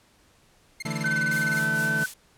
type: tone bursts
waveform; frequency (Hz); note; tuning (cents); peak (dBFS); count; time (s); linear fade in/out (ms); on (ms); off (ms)
sawtooth; 2119; C7; +21; -28; 16; 0.8-1.59; 5; 25; 26
type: chord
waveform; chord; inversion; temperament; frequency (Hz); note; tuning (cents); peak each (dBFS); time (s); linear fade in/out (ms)
40% pulse; D suspended second; none; equal; 146.83 / 164.81 / 220; D3 / E3 / A3; 0 / 0 / 0; -32; 0.85-2.04; 5
type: tone with vibrato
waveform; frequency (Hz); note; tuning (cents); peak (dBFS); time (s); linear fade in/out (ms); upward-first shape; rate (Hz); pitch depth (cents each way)
sine; 1519; F#6; +45; -23; 1.04-2.06; 5; sine; 3.7; 8
type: noise with tremolo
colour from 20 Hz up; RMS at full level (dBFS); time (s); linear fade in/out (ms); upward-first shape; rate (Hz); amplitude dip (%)
blue; -33; 1.31-2.14; 5; sine; 4.4; 65
effects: pink hiss -60 dBFS RMS until 2.37 s + low-pass 11000 Hz 12 dB/octave